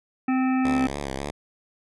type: harmonic tone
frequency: 259.5 Hz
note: C4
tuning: 14 cents flat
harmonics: 1 / 3 / 5 / 7 / 9 / 10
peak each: -20 / -30 / -34 / -37 / -39 / -40 dBFS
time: 0.28-0.87 s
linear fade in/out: 5 ms
type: tone with vibrato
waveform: 5% pulse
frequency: 69.3 Hz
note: C#2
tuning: in tune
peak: -18 dBFS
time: 0.64-1.31 s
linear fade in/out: 10 ms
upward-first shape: sine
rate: 3.6 Hz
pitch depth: 81 cents each way
effects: resampled to 24000 Hz